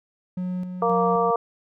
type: tone with tremolo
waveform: triangle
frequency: 181.8 Hz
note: F#3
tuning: 30 cents flat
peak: -23 dBFS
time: 0.37-1.31 s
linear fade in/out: 5 ms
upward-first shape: square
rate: 1.9 Hz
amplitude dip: 45%
type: harmonic tone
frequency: 233.1 Hz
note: A#3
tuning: in tune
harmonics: 2 / 3 / 4 / 5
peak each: -22 / -24 / -27 / -24 dBFS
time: 0.82-1.36 s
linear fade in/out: 2 ms
effects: none